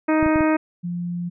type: harmonic tone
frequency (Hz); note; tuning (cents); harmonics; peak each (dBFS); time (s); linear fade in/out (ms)
312.3; D#4; +7; 1 / 2 / 3 / 4 / 5 / 6 / 7 / 8; -17 / -23 / -27 / -29 / -31 / -33 / -34 / -35; 0.08-0.57; 10
type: clicks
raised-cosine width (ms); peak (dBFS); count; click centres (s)
5; -16; 4; 0.228 / 0.262 / 0.359 / 0.408
type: tone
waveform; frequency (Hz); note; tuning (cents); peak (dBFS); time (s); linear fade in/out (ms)
sine; 174.61; F3; 0; -24; 0.83-1.3; 20
effects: none